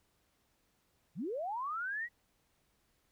sine linear sweep, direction up, 123.47 to 1959 Hz, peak -35 dBFS, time 1.15-2.09 s, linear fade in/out 50 ms, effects pink hiss -75 dBFS RMS until 3.11 s

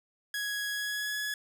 sawtooth tone with pitch glide, 1666 to 1691.2 Hz, G#6 to G#6, +5 to +31 cents, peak -28 dBFS, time 0.34-1.34 s, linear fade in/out 2 ms, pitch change +26 cents, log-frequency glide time 0.7-1.16 s, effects none

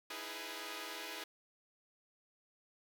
5% pulse chord, E major seventh, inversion third, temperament equal with one note detuned, 311.1 / 334.2 / 415.3 / 493.9 Hz, D#4 / E4 / G#4 / B4, 0 / +24 / 0 / 0 cents, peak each -38 / -38 / -36 / -37 dBFS, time 0.1-1.24 s, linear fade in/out 5 ms, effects none

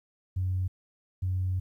sine tone pair in turn, 92.5 / 92.5 Hz, F#2 / F#2, 0 / 0 cents, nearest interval unison, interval 0 cents, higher neither, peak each -25 dBFS, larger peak neither, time 0.36-0.68 / 1.22-1.6 s, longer second, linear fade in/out 10 ms, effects tanh soft clip ceiling -21 dBFS + 11-bit

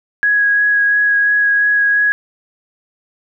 sine tone with vibrato, 1661.2 Hz, G#6, in tune, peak -10 dBFS, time 0.23-2.12 s, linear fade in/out 0 ms, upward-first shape sine, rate 2.9 Hz, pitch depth 11 cents each way, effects none

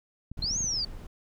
clicks, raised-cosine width 5 ms, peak -26 dBFS, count 7, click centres 0.316 / 0.392 / 0.442 / 0.51 / 0.562 / 0.607 / 0.643 s
brown noise, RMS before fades -41 dBFS, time 0.37-1.07 s, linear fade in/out 5 ms
sine linear two-way sweep, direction up then down, 4055 to 6680 to 4499 Hz, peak -27 dBFS, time 0.42-0.85 s, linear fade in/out 5 ms, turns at 0.59 s
effects none

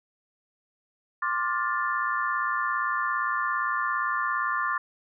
sine chord, D minor seventh, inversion third, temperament just, 1057.2 / 1174.7 / 1409.6 / 1762 Hz, C6 / D6 / F6 / A6, +18 / 0 / +16 / +2 cents, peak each -30 / -29 / -32 / -30 dBFS, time 1.22-4.78 s, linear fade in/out 5 ms, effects none

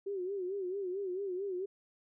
sine tone with vibrato, 380.3 Hz, F#4, 48 cents sharp, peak -34 dBFS, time 0.06-1.66 s, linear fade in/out 10 ms, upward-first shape sine, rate 4.5 Hz, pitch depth 110 cents each way, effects none

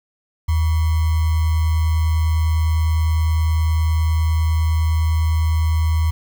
sine tone with sample-and-hold, 79.9 Hz, D#2, 47 cents sharp, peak -14 dBFS, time 0.48-6.11 s, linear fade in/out 10 ms, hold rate 1050 Hz, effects none

